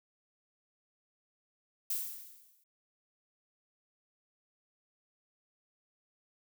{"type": "noise with exponential decay", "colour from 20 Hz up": "violet", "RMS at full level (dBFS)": -32, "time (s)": [1.9, 2.64], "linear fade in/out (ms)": 5, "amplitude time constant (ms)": 160, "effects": []}